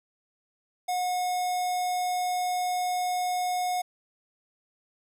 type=tone with notch filter; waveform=square; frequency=725 Hz; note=F#5; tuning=35 cents flat; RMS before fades=-28 dBFS; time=0.88-3.82 s; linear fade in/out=10 ms; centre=2700 Hz; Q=1.4; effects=resampled to 32000 Hz + 10-bit